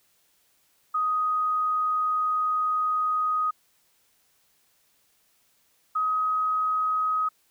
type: tone pair in turn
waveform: sine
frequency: 1250 / 1263.1 Hz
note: D#6 / D#6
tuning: +8 / +26 cents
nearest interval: unison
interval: 18 cents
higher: second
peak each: -22 / -22 dBFS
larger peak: neither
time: 0.94-3.51 / 5.95-7.29 s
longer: first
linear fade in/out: 10 ms
effects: white hiss -66 dBFS RMS until 7.5 s